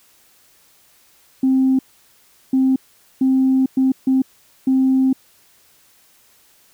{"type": "tone bursts at uneven times", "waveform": "sine", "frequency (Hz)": 263.1, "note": "C4", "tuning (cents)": 10, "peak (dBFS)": -11, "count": 6, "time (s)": [[1.43, 1.79], [2.53, 2.76], [3.21, 3.66], [3.77, 3.92], [4.07, 4.22], [4.67, 5.13]], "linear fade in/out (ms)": 5, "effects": ["tanh soft clip ceiling -8 dBFS", "white hiss -54 dBFS RMS until 6.73 s"]}